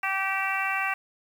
harmonic tone, 387 Hz, G4, 22 cents flat, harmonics 2 / 3 / 4 / 5 / 6 / 7, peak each -32 / -32 / -32 / -32 / -32 / -32 dBFS, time 0.03-0.94 s, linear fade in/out 5 ms, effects 8-bit

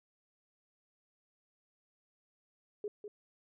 sine tone with echo, 415.3 Hz, G#4, in tune, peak -35 dBFS, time 2.84-2.88 s, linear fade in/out 2 ms, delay 200 ms, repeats 1, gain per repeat -7 dB, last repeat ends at 3.08 s, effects none

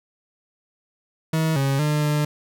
40% pulse tone with pitch steps, 159.7 / 137 / 150.1 / 149.2 Hz, D#3 / C#3 / D3 / D3, +45 / -20 / +38 / +28 cents, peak -18 dBFS, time 1.33-2.25 s, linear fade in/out 5 ms, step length 230 ms, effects none

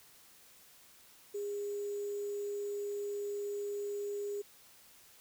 sine tone with sample-and-hold, 408.1 Hz, G#4, 30 cents flat, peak -35 dBFS, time 1.34-4.42 s, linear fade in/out 10 ms, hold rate 7350 Hz, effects white hiss -60 dBFS RMS until 5.2 s

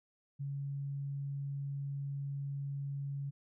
sine tone, 140 Hz, C#3, 18 cents sharp, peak -36 dBFS, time 0.39-3.31 s, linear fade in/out 20 ms, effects none

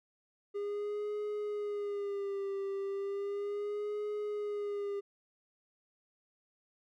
triangle tone with vibrato, 405.6 Hz, G#4, 41 cents flat, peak -32 dBFS, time 0.54-5.01 s, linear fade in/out 20 ms, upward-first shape sine, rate 0.35 Hz, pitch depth 54 cents each way, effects none

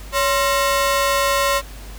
sawtooth ring-modulated tone, 808 Hz, G#5, 48 cents flat, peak -9 dBFS, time 0.12-1.62 s, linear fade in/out 50 ms, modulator 247 Hz, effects added 50 Hz sine -34 dBFS peak until 1.98 s + pink hiss -41 dBFS RMS until 1.98 s

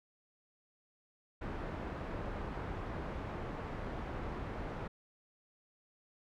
pink low-pass noise, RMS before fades -41 dBFS, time 1.41-4.88 s, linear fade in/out 10 ms, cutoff 1400 Hz, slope 12 dB/octave, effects none

